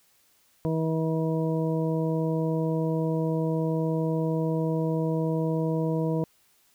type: harmonic tone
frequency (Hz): 160.6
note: E3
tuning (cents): -45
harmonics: 1 / 2 / 3 / 4 / 6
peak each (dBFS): -26 / -30 / -30 / -35 / -39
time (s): 0.65-6.24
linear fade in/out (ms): 0
effects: white hiss -64 dBFS RMS until 6.74 s